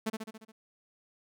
sawtooth tone with echo, 220 Hz, A3, in tune, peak -25 dBFS, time 0.06-0.1 s, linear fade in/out 10 ms, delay 70 ms, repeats 6, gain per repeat -4 dB, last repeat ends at 0.52 s, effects none

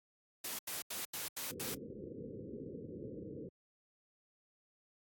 white noise bursts, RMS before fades -41 dBFS, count 6, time 0.44-1.745 s, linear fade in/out 5 ms, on 150 ms, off 81 ms
white low-pass noise, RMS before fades -46 dBFS, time 1.5-3.49 s, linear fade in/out 10 ms, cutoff 510 Hz, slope 96 dB/octave
effects high-pass 100 Hz 12 dB/octave + AAC 64 kbps

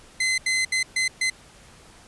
sawtooth tone bursts at uneven times, 2053 Hz, C7, 33 cents flat, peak -17 dBFS, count 5, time 0.2-0.38 / 0.46-0.65 / 0.72-0.83 / 0.96-1.08 / 1.21-1.3 s, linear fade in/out 5 ms, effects pink hiss -50 dBFS RMS until 2.07 s + resampled to 24000 Hz

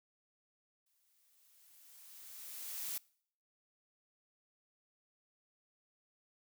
blue noise with exponential growth, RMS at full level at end -39 dBFS, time 0.86-2.98 s, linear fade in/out 5 ms, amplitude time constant 460 ms, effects noise-tail reverb RT60 0.6 s tail -24 dB re dry

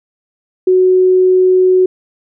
sine tone, 370 Hz, F#4, in tune, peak -6 dBFS, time 0.67-1.86 s, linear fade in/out 5 ms, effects none

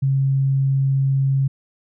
sine tone, 135.8 Hz, C#3, 35 cents flat, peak -15 dBFS, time 0.02-1.48 s, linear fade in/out 10 ms, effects none

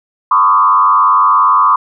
sine tone with frequency modulation, 1117 Hz, C#6, 13 cents sharp, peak -6 dBFS, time 0.31-1.76 s, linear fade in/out 5 ms, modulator 97.3 Hz, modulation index 1.3, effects none

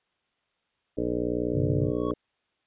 harmonic tone, 60.1 Hz, B1, 46 cents flat, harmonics 1 / 2 / 3 / 4 / 5 / 6 / 7 / 8 / 9 / 10, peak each -39 / -38 / -39 / -35 / -30 / -40 / -31 / -34 / -36 / -39 dBFS, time 0.97-2.14 s, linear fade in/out 10 ms
sine chord, G suspended fourth, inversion none, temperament equal, 98 / 130.81 / 146.83 Hz, G2 / C3 / D3, 0 / 0 / 0 cents, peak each -29 dBFS, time 1.52-1.92 s, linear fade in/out 50 ms
triangle tone with exponential growth, 1110 Hz, C#6, 2 cents sharp, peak -29 dBFS, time 1.8-2.11 s, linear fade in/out 1 ms, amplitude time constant 67 ms
effects white hiss -74 dBFS RMS until 2.66 s + resampled to 8000 Hz

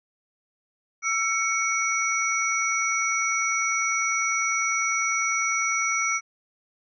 sine tone cluster, 1340 / 2230 / 5830 Hz, E6 / C#7 / F#8, +28 / +10 / -26 cents, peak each -27 / -25 / -28 dBFS, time 1.02-6.21 s, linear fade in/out 50 ms, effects none

